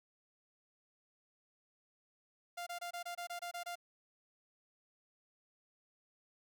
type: tone bursts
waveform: sawtooth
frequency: 698 Hz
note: F5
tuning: 1 cent flat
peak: -37 dBFS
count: 10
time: 2.57-3.756 s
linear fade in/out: 10 ms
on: 97 ms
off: 24 ms
effects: none

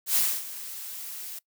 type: noise with ADSR envelope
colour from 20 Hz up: blue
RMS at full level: -22 dBFS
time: 0.06-1.39 s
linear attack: 100 ms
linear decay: 260 ms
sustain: -16 dB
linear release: 6 ms
effects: noise-tail reverb RT60 0.1 s tail -21 dB re dry

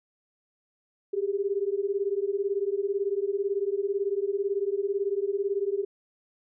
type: beating tone pair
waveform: sine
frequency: 390 / 408 Hz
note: G4 / G#4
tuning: -9 / -31 cents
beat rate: 18 Hz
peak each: -28 dBFS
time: 1.13-5.85 s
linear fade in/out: 10 ms
effects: none

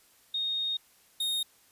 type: tone pair in turn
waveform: sine / 45% pulse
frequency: 3710 / 3710 Hz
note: A#7 / A#7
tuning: -9 / -9 cents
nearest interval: unison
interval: 0 cents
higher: neither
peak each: -28 dBFS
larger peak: neither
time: 0.34-0.77 / 1.2-1.43 s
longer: first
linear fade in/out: 5 ms
effects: white hiss -62 dBFS RMS until 1.71 s + resampled to 32000 Hz

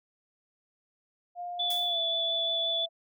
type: tone with pitch glide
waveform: sine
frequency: 706 to 666.4 Hz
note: F5 to E5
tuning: +19 to +19 cents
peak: -34 dBFS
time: 1.35-2.89 s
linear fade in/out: 50 ms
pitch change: -100 cents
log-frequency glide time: 1.88-1.99 s
type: tone with vibrato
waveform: sine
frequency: 3462 Hz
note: A7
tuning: 29 cents flat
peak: -27 dBFS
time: 1.59-2.86 s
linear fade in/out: 10 ms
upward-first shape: sine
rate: 5.7 Hz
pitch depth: 8 cents each way
type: noise with exponential decay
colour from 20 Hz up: blue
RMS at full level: -36 dBFS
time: 1.7-2 s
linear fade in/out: 5 ms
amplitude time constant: 65 ms
effects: none

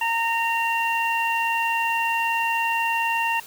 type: harmonic tone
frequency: 920 Hz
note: A#5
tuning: 23 cents flat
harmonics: 1 / 2 / 3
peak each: -23 / -28 / -25 dBFS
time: 0.01-3.4 s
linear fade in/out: 5 ms
effects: white hiss -43 dBFS RMS until 3.46 s

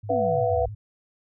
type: tone with vibrato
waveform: sine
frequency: 104.5 Hz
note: G#2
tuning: 11 cents sharp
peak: -33 dBFS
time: 0.03-0.75 s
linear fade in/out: 10 ms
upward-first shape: square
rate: 15 Hz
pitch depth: 27 cents each way
type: chord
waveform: sine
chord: B suspended fourth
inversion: none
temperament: equal with one note detuned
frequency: 493.9 / 672.3 / 740 Hz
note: B4 / E5 / F#5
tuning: 0 / +34 / 0 cents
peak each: -24 / -24 / -28 dBFS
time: 0.09-0.66 s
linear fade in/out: 10 ms
type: exponential sweep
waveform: sine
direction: down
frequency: 293.7 to 58.7 Hz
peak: -29 dBFS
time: 0.1-0.69 s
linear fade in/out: 5 ms
effects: none

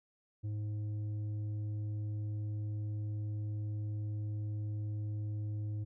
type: tone with tanh clipping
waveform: sine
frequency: 105.3 Hz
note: G#2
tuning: 24 cents sharp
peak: -36 dBFS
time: 0.43-5.85 s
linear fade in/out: 20 ms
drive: 6 dB
effects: none

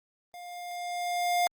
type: tone with level ramp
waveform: square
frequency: 706 Hz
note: F5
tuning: 19 cents sharp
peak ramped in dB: -43 to -23 dBFS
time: 0.34-1.47 s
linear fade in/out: 0 ms
effects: Opus 32 kbps

